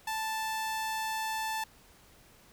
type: tone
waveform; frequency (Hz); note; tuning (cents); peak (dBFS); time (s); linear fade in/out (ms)
sawtooth; 880; A5; 0; -28; 0.07-1.64; 5
effects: pink hiss -59 dBFS RMS until 2.52 s